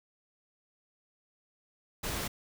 pink noise, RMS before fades -35 dBFS, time 2.03-2.28 s, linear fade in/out 10 ms, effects none

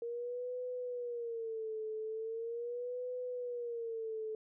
sine tone with vibrato, 466.2 Hz, A#4, in tune, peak -37 dBFS, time 0.02-4.35 s, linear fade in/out 2 ms, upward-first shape sine, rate 0.4 Hz, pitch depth 120 cents each way, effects none

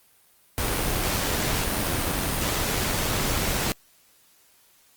pink noise with amplitude modulation, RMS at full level -24 dBFS, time 0.58-3.72 s, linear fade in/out 0 ms, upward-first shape sine, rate 90.2 Hz, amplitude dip 30%, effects white hiss -59 dBFS RMS until 4.96 s + Opus 32 kbps

